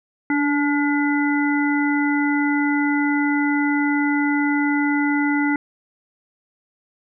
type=harmonic tone with a mistuned harmonic; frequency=286.9 Hz; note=D4; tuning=40 cents flat; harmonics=1 / 3 / 5 / 7; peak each=-18 / -27 / -27 / -25 dBFS; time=0.3-5.56 s; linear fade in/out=2 ms; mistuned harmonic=1; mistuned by=+23 cents; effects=none